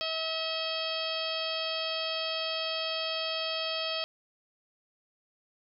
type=harmonic tone; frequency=644 Hz; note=E5; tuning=41 cents flat; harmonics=1 / 2 / 3 / 4 / 5 / 6 / 7 / 8; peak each=-36 / -40 / -45 / -39 / -35 / -44 / -38 / -41 dBFS; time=0.01-4.04 s; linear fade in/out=0 ms; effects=none